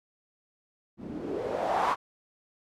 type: noise with low-pass filter sweep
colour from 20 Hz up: blue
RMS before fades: -30 dBFS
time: 0.97-1.96 s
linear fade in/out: 50 ms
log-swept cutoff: 210 to 1100 Hz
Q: 3.6
effects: none